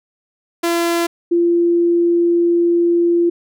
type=tone pair in turn; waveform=sawtooth / sine; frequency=340 / 343.4 Hz; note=F4 / F4; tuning=-46 / -29 cents; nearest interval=unison; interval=17 cents; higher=second; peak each=-11 dBFS; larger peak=neither; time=0.63-1.07 / 1.31-3.3 s; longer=second; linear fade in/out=10 ms; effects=none